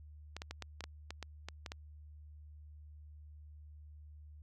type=clicks; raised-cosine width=0.2 ms; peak=-25 dBFS; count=11; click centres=0.366 / 0.419 / 0.51 / 0.623 / 0.807 / 0.84 / 1.106 / 1.227 / 1.486 / 1.662 / 1.719 s; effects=added 75 Hz sine -51 dBFS peak until 4.42 s